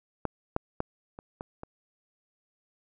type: clicks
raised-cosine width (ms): 1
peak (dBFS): -14 / -12 / -14 / -28 / -22 / -25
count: 6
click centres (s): 0.253 / 0.564 / 0.804 / 1.189 / 1.409 / 1.634
effects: none